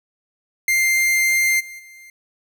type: tone with level steps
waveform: 45% pulse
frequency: 2099 Hz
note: C7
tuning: 5 cents sharp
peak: -15 / -34 / -41 dBFS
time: 0.68-2.1 s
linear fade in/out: 2 ms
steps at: 1.59 / 1.78 s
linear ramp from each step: 20 ms
effects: none